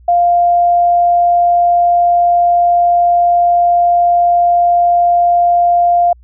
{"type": "tone", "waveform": "sine", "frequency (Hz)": 698.5, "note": "F5", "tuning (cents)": 0, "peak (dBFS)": -7, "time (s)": [0.08, 6.13], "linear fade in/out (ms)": 5, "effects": ["added 60 Hz sine -39 dBFS peak until 6.23 s"]}